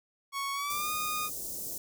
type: tone with pitch glide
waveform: sawtooth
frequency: 1108.7 to 1230.2 Hz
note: C#6 to D#6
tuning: 0 to -20 cents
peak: -28 dBFS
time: 0.32-1.3 s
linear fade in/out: 50 ms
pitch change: +180 cents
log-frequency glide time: 0.53-0.91 s
type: band-stop noise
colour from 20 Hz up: white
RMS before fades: -38 dBFS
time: 0.7-1.78 s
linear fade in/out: 2 ms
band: 590 to 5800 Hz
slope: 24 dB/octave
effects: none